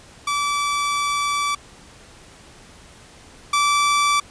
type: tone pair in turn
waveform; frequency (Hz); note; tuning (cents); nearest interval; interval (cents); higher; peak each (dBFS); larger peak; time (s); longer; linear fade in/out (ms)
sawtooth; 1156 / 1160.9; D6 / D6; -28 / -20; unison; 8; second; -16 / -12; second; 0.27-1.55 / 3.53-4.2; first; 5
effects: pink hiss -46 dBFS RMS until 4.3 s + resampled to 22050 Hz